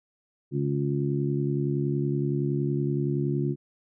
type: harmonic tone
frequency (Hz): 70.7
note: C#2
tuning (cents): +35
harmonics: 2 / 3 / 4 / 5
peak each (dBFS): -26 / -33 / -32 / -30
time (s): 0.51-3.56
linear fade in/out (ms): 50
effects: none